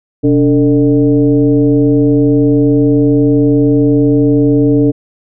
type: tone with frequency modulation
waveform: sine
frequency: 287.9 Hz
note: D4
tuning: 34 cents flat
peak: -6 dBFS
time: 0.23-4.92 s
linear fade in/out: 20 ms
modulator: 161 Hz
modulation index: 1
effects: none